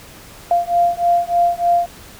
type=beating tone pair; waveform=sine; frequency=693 / 696.3 Hz; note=F5 / F5; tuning=-14 / -5 cents; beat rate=3.3 Hz; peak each=-16 dBFS; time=0.51-1.86 s; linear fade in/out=2 ms; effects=pink hiss -40 dBFS RMS until 2.19 s